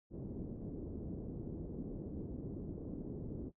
white low-pass noise, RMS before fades -44 dBFS, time 0.1-3.52 s, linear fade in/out 50 ms, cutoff 360 Hz, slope 24 dB/octave, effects noise-tail reverb RT60 0.1 s tail -21 dB re dry

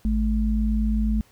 sine tone pair together, 54.1 / 215.8 Hz, A1 / A3, -29 / -33 cents, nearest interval 2 octaves, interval 2396 cents, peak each -21 / -23 dBFS, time 0.05-1.21 s, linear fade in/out 0 ms, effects pink hiss -58 dBFS RMS until 1.31 s

